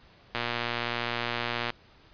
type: click train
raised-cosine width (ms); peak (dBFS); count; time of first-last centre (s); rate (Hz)
0.3; -13; 162; 0.35-1.703; 119
effects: pink hiss -57 dBFS RMS until 2.13 s + resampled to 11025 Hz